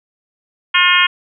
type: harmonic tone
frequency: 357.2 Hz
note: F4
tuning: 39 cents sharp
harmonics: 3 / 4 / 5 / 6 / 7 / 8 / 9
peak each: -17 / -17 / -17 / -17 / -17 / -17 / -17 dBFS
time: 0.74-1.07 s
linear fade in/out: 10 ms
effects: none